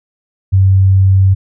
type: tone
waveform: sine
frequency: 95.8 Hz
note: G2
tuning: 39 cents flat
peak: -5 dBFS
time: 0.52-1.35 s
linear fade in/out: 20 ms
effects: none